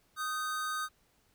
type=tone pair together; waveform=square; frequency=1244.5 / 1537.7 Hz; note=D#6 / G6; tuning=0 / -34 cents; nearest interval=major third; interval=366 cents; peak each=-35 / -39 dBFS; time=0.16-0.89 s; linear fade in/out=50 ms; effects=pink hiss -70 dBFS RMS until 1.34 s